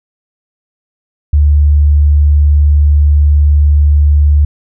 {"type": "tone", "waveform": "sine", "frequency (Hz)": 73.42, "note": "D2", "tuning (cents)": 0, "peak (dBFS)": -4, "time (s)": [1.33, 4.45], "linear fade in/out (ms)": 5, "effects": []}